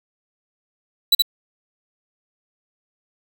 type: tone with echo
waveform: 45% pulse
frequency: 3951 Hz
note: B7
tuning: in tune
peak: -11 dBFS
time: 1.12-1.15 s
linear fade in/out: 5 ms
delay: 72 ms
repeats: 1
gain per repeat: -2 dB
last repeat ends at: 1.222 s
effects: none